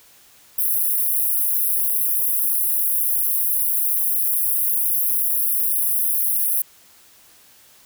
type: high-pass noise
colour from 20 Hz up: white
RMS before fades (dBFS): -20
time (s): 0.58-6.62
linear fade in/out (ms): 5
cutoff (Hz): 10000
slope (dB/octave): 96
effects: white hiss -51 dBFS RMS until 7.85 s